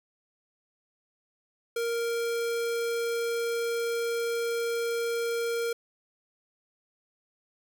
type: tone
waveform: square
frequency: 466.2 Hz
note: A#4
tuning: in tune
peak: -28 dBFS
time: 1.76-5.73 s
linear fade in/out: 5 ms
effects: none